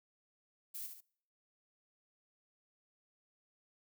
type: noise with echo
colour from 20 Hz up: violet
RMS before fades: -44 dBFS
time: 0.74-0.87 s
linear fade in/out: 10 ms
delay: 69 ms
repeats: 2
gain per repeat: -6 dB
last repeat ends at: 1.008 s
effects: noise-tail reverb RT60 0.6 s tail -25 dB re dry